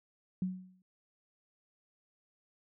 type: tone with exponential decay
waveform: sine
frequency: 185 Hz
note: F#3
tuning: in tune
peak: -28 dBFS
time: 0.42-0.82 s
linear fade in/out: 2 ms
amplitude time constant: 85 ms
effects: none